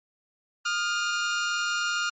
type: tone pair together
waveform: sawtooth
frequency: 1227 / 1409.8 Hz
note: D#6 / F6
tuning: -25 / +16 cents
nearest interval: major second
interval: 241 cents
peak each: -29 / -22 dBFS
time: 0.65-2.1 s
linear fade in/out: 10 ms
effects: MP3 32 kbps

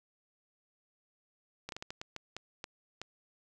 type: slowing click train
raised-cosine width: 0.2 ms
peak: -23 dBFS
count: 10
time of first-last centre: 1.69-3.016 s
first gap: 32 ms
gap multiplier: 1.36
effects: none

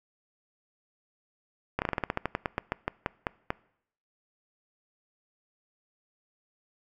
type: slowing click train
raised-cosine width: 0.5 ms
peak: -12 dBFS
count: 18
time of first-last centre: 1.79-3.504 s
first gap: 29 ms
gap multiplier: 1.14
effects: noise-tail reverb RT60 0.7 s tail -23 dB re dry

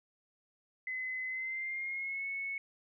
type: tone with pitch glide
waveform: sine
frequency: 2033 to 2204 Hz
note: B6 to C#7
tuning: +50 to -11 cents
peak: -35 dBFS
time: 0.87-2.58 s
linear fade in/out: 2 ms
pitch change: +139 cents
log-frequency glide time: 1.27-2.26 s
effects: none

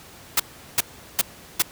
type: noise bursts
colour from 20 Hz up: white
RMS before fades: -18 dBFS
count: 4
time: 0.37-1.622 s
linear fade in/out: 5 ms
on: 28 ms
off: 380 ms
effects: pink hiss -45 dBFS RMS until 1.71 s + high-pass 60 Hz 12 dB/octave

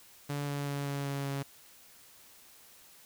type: tone with pitch steps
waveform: sawtooth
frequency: 143.7 / 142.71 / 141.72 / 140.74 / 139.77 / 138.81 Hz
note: D3 / D3 / C#3 / C#3 / C#3 / C#3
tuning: -37 / -49 / +39 / +27 / +15 / +3 cents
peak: -29 dBFS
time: 0.29-1.43 s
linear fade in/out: 10 ms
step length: 190 ms
effects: white hiss -57 dBFS RMS until 3.05 s

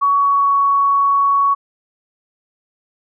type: tone with pitch glide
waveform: sine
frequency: 1124 to 1117.5 Hz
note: C#6 to C#6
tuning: +24 to +14 cents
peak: -11 dBFS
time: 0.01-1.55 s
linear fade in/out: 20 ms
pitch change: -10 cents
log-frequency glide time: 0.18-0.55 s
effects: none

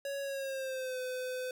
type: tone with pitch glide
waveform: square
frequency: 557 to 507.8 Hz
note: C#5 to B4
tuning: +8 to +48 cents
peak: -36 dBFS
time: 0.05-1.51 s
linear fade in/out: 2 ms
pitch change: -160 cents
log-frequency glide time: 0.21-0.99 s
effects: none

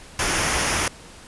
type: noise with comb filter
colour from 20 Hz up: pink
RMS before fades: -22 dBFS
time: 0.19-0.88 s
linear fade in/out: 2 ms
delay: 0.25 ms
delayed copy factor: -0.5
effects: pink hiss -44 dBFS RMS until 1.27 s + resampled to 24000 Hz

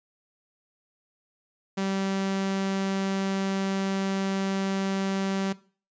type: tone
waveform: sawtooth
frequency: 193.8 Hz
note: G3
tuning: 20 cents flat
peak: -22 dBFS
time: 1.77-5.53 s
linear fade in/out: 10 ms
effects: noise-tail reverb RT60 0.4 s tail -18 dB re dry + resampled to 16000 Hz

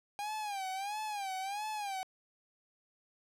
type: tone with vibrato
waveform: 45% pulse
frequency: 806 Hz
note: G5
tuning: 48 cents sharp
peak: -36 dBFS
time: 0.19-2.03 s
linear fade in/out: 0 ms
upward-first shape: sine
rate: 1.5 Hz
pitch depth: 120 cents each way
effects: low-pass 12000 Hz 12 dB/octave

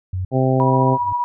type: tone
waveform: sine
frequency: 92.5 Hz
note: F#2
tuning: in tune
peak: -20 dBFS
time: 0.13-0.25 s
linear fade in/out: 5 ms
type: harmonic tone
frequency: 130.81 Hz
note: C3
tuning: in tune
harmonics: 1 / 2 / 3 / 4 / 5 / 6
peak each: -17 / -20 / -22 / -23 / -24 / -25 dBFS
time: 0.31-0.98 s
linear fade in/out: 50 ms
type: tone with tremolo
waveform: sine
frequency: 970 Hz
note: B5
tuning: 31 cents flat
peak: -16 dBFS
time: 0.6-1.24 s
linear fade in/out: 0 ms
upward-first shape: sine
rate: 15 Hz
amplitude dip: 40%
type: tone with exponential growth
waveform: triangle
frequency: 98.4 Hz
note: G2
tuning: 7 cents sharp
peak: -24 dBFS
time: 0.87-1.13 s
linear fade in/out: 5 ms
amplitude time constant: 56 ms
effects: none

